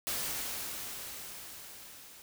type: noise with level ramp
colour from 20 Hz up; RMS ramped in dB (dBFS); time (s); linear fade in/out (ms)
white; -34 to -53; 0.07-2.22; 0
effects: none